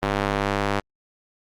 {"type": "tone with band-pass filter", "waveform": "square", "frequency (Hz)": 50.2, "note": "G1", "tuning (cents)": 42, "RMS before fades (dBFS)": -24, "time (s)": [0.02, 0.8], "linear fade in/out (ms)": 5, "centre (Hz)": 1100, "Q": 0.53, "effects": ["Opus 32 kbps"]}